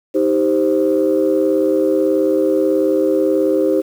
sine chord, C minor, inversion first, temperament just, 314 / 392.4 / 523.3 Hz, Eb4 / G4 / C5, +16 / +2 / 0 cents, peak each -16 dBFS, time 0.14-3.82 s, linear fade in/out 20 ms, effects tanh soft clip ceiling -5 dBFS + 7-bit

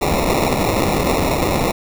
blue noise with sample-and-hold, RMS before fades -17 dBFS, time 0.01-1.72 s, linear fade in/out 10 ms, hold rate 1575 Hz, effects none

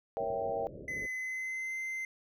sine chord, A# diminished seventh, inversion none, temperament equal, 466.2 / 554.4 / 659.3 / 784 Hz, A#4 / C#5 / E5 / G5, 0 / 0 / 0 / 0 cents, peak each -37 dBFS, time 0.17-0.67 s, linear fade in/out 0 ms
white low-pass noise, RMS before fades -47 dBFS, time 0.19-1.07 s, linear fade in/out 20 ms, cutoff 600 Hz, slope 96 dB/octave
triangle tone with pitch glide, 2029 to 2074 Hz, B6 to C7, +46 to -16 cents, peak -33 dBFS, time 0.88-2.05 s, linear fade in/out 2 ms, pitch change +38 cents, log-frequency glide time 1.12-1.78 s
effects none

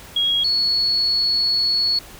sine tone pair in turn, 3298 / 4385 Hz, G#7 / C#8, -13 / -20 cents, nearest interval perfect fourth, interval 493 cents, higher second, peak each -16 dBFS, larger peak neither, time 0.16-0.44 / 0.44-1.99 s, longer second, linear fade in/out 5 ms, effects pink hiss -41 dBFS RMS until 2.19 s

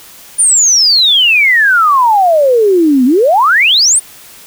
sine exponential two-way sweep, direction down then up, 9560 to 241.9 to 9560 Hz, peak -5 dBFS, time 0.38-4 s, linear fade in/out 20 ms, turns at 3.05 s, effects white hiss -36 dBFS RMS until 4.46 s

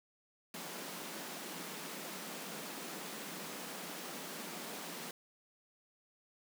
pink high-pass noise, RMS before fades -45 dBFS, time 0.54-5.11 s, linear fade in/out 2 ms, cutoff 160 Hz, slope 96 dB/octave, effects none

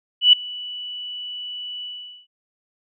sine tone with ADSR envelope, 2960 Hz, F#7, in tune, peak -6 dBFS, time 0.21-2.27 s, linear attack 120 ms, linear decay 4 ms, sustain -23 dB, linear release 440 ms, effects none

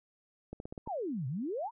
clicks, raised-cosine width 2 ms, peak -28 dBFS, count 6, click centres 0.53 / 0.601 / 0.655 / 0.725 / 0.778 / 0.875 s
sine exponential two-way sweep, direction down then up, 1007 to 120.9 to 1007 Hz, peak -33 dBFS, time 0.86-1.71 s, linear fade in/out 50 ms, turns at 1.27 s
effects none

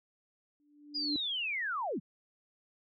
sine tone with exponential growth, 293.7 Hz, D4, in tune, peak -30 dBFS, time 0.6-1.16 s, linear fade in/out 0 ms, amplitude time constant 120 ms
sine linear sweep, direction down, 4978 to 131.7 Hz, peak -32 dBFS, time 0.94-2 s, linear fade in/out 20 ms
effects none

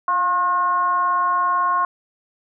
sine tone with frequency modulation, 1076 Hz, C6, 48 cents sharp, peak -16 dBFS, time 0.08-1.85 s, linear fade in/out 2 ms, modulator 370 Hz, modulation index 0.53, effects none

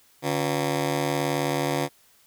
15% pulse ring-modulated tone, 212.3 Hz, G#3, 38 cents sharp, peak -14 dBFS, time 0.22-1.89 s, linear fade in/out 50 ms, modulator 66.7 Hz, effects white hiss -59 dBFS RMS until 2.26 s

